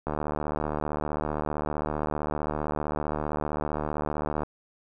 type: click train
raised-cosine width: 1 ms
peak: -15 dBFS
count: 330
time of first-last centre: 0.07-4.433 s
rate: 75.4 Hz
effects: none